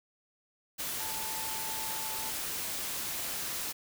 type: tone in noise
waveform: sine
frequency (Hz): 880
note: A5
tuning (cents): 0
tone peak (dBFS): -42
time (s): 0.99-2.31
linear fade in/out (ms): 20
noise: white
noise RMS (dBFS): -36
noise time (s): 0.78-3.73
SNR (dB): -9
effects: none